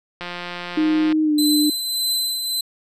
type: click train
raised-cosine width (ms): 0.3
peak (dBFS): -14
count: 162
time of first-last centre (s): 0.21-1.125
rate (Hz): 176
type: tone with pitch glide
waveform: sine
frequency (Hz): 311.1 to 298.6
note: D#4 to D4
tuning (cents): 0 to +29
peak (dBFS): -15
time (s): 0.77-1.7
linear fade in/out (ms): 5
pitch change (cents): -71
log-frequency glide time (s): 1.23-1.34
type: tone with tremolo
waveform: sawtooth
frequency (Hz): 4043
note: B7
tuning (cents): +40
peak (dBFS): -15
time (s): 1.38-2.61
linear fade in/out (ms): 5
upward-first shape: triangle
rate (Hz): 1.7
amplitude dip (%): 50
effects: resampled to 32000 Hz